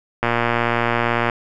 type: click train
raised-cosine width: 0.5 ms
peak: -3 dBFS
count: 127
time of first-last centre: 0.23-1.298 s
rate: 118 Hz
effects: none